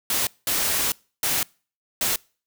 white noise bursts at uneven times, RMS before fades -23 dBFS, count 4, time 0.1-0.27 / 0.47-0.92 / 1.23-1.43 / 2.01-2.16 s, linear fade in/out 2 ms, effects noise-tail reverb RT60 0.4 s tail -26 dB re dry

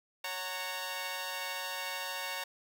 10% pulse chord, F# major, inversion second, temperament equal with one note detuned, 554.4 / 740 / 919.5 Hz, C#5 / F#5 / A#5, 0 / 0 / -24 cents, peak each -33 / -35 / -30 dBFS, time 0.24-2.44 s, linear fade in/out 5 ms, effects none

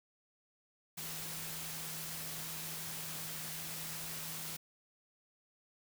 sine tone in noise, 160.4 Hz, E3, 47 cents flat, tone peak -51 dBFS, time 0.97-4.57 s, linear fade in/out 10 ms, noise white, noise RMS -43 dBFS, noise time 0.97-4.57 s, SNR -11 dB, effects none

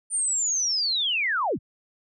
sine linear sweep, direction down, 9130 to 51.91 Hz, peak -22 dBFS, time 0.1-1.59 s, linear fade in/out 50 ms, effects none

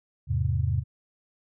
sine chord, E augmented, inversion none, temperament equal, 82.41 / 103.83 / 130.81 Hz, E2 / G#2 / B#2, 0 / 0 / 0 cents, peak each -27 dBFS, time 0.27-0.84 s, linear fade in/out 50 ms, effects none

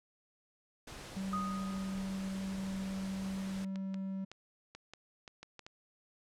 pink noise, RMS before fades -48 dBFS, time 0.87-3.65 s, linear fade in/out 5 ms
triangle tone, 192.3 Hz, G3, 33 cents flat, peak -34 dBFS, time 1.16-4.25 s, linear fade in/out 10 ms
sine tone with exponential decay, 1243 Hz, D#6, 2 cents flat, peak -33 dBFS, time 1.33-2.35 s, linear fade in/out 2 ms, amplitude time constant 220 ms
clicks, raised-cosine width 0.2 ms, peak -31 dBFS, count 9, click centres 3.758 / 3.943 / 4.316 / 4.75 / 4.936 / 5.278 / 5.43 / 5.593 / 5.665 s
effects low-pass 9000 Hz 12 dB/octave

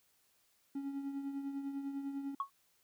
triangle tone with tremolo, 277.2 Hz, C#4, in tune, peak -33 dBFS, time 0.75-2.35 s, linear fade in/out 5 ms, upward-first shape triangle, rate 10 Hz, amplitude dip 60%
sine tone with exponential decay, 1104 Hz, C#6, 7 cents flat, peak -28 dBFS, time 2.4-2.5 s, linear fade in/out 2 ms, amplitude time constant 21 ms
effects tanh soft clip ceiling -27 dBFS + white hiss -73 dBFS RMS until 2.83 s

